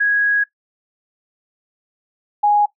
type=tone pair in turn; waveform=sine; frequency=1657 / 828.5 Hz; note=G#6 / G#5; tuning=-4 / -4 cents; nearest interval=octave; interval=1200 cents; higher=first; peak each=-13 / -11 dBFS; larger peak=second; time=0-0.44 / 2.43-2.66 s; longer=first; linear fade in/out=10 ms; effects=noise-tail reverb RT60 0.1 s tail -17 dB re dry